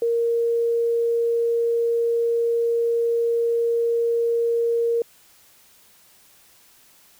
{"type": "tone", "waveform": "sine", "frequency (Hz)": 466.2, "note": "A#4", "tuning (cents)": 0, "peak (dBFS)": -18, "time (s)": [0.02, 5.02], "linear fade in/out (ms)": 2, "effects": ["white hiss -54 dBFS RMS until 7.19 s"]}